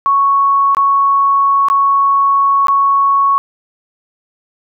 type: tone with dropouts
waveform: sine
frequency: 1108.7 Hz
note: C#6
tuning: in tune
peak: -8 dBFS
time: 0.06-3.38 s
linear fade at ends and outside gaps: 0 ms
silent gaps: 0.748-0.769 / 1.685-1.7 / 2.67-2.683 s
effects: none